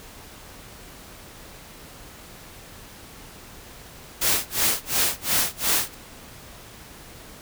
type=noise with tremolo; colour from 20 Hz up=white; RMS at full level=-20 dBFS; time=4.21-5.95 s; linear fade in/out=10 ms; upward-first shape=sine; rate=2.8 Hz; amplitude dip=100%; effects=pink hiss -44 dBFS RMS until 7.41 s